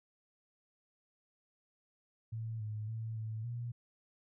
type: tone with pitch steps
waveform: sine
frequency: 112.4 / 107.1 / 112.1 / 110.1 / 119.3 Hz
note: A2 / A2 / A2 / A2 / A#2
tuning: +37 / -46 / +33 / +2 / +41 cents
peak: -37 dBFS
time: 2.32-3.72 s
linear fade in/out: 10 ms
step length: 280 ms
effects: none